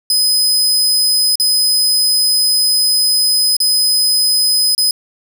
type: tone with dropouts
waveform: sawtooth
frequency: 5030 Hz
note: D#8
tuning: 18 cents sharp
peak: -8 dBFS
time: 0.1-4.91 s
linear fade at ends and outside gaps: 2 ms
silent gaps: 1.356-1.398 / 3.567-3.602 / 4.75-4.779 s
effects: none